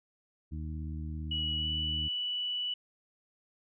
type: harmonic tone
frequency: 77.78 Hz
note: D#2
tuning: in tune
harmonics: 1 / 2 / 3 / 4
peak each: -36 / -42 / -46 / -48 dBFS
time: 0.51-2.09 s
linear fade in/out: 20 ms
type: tone with pitch glide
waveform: sine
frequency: 2927 to 2959 Hz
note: F#7 to F#7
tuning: -19 to -1 cents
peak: -31 dBFS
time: 1.31-2.74 s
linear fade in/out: 5 ms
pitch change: +18 cents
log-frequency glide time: 1.57-1.67 s
effects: none